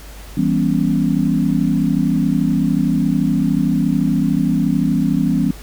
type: chord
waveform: sine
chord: C# half-diminished seventh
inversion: first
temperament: equal with one note detuned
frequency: 164.81 / 196 / 243.5 / 277.2 Hz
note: E3 / G3 / B3 / C#4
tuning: 0 / 0 / -24 / 0 cents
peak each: -19 dBFS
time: 0.37-5.51 s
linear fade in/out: 5 ms
effects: added 50 Hz sine -34 dBFS peak until 5.62 s + pink hiss -40 dBFS RMS until 5.62 s